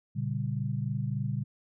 sine chord, G diminished, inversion first, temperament just, 117.6 / 141.12 / 196 Hz, Bb2 / Db3 / G3, +16 / +31 / 0 cents, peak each -32 / -32 / -36 dBFS, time 0.15-1.44 s, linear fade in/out 20 ms, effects none

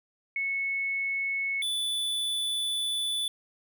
sine / square tone pair in turn, 2201 / 3477 Hz, C#7 / A7, -13 / -21 cents, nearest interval minor sixth, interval 792 cents, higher second, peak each -27 / -28 dBFS, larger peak first, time 0.36-1.62 / 1.62-3.28 s, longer second, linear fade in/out 2 ms, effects none

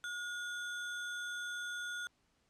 sine tone with sample-and-hold, 1437 Hz, F6, 49 cents sharp, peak -38 dBFS, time 0.04-2.07 s, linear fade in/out 0 ms, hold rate 4900 Hz, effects pink hiss -75 dBFS RMS until 2.49 s + low-pass 8000 Hz 12 dB/octave

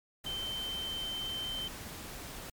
sine tone in noise, 3102 Hz, G7, 19 cents flat, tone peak -35 dBFS, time 0.26-1.68 s, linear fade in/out 5 ms, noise pink, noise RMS -44 dBFS, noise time 0.24-2.5 s, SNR +6 dB, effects MP3 96 kbps

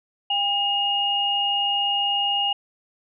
sine tone pair together, 802.3 / 2854 Hz, G5 / F7, +40 / +37 cents, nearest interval octave + minor seventh, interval 2197 cents, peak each -25 / -21 dBFS, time 0.3-2.53 s, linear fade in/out 5 ms, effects none

